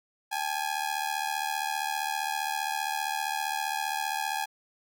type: ring-modulated tone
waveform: sawtooth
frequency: 829 Hz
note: G#5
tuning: 3 cents flat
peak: -22 dBFS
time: 0.31-4.46 s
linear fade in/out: 20 ms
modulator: 37.6 Hz
effects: none